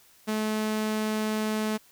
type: tone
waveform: sawtooth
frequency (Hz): 215.8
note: A3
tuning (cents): -33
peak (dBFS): -22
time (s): 0.27-1.78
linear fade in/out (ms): 20
effects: white hiss -58 dBFS RMS until 1.91 s